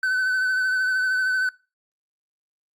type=tone with vibrato; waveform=triangle; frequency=1516 Hz; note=F#6; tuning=42 cents sharp; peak=-18 dBFS; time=0.03-1.49 s; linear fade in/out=2 ms; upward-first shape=sine; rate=13 Hz; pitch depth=25 cents each way; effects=noise-tail reverb RT60 0.3 s tail -22 dB re dry + Opus 48 kbps